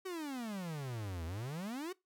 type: exponential two-way sweep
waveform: 45% pulse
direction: down then up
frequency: 386.1 to 78.7 to 386.1 Hz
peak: -39 dBFS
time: 0.05-1.93 s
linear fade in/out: 10 ms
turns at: 1.25 s
effects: noise-tail reverb RT60 0.2 s tail -22 dB re dry